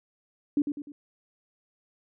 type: tone with echo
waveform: sine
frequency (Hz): 290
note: D4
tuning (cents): -22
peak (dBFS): -20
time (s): 0.57-0.62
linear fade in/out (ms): 2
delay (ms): 100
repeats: 3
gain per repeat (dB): -7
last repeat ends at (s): 0.92
effects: none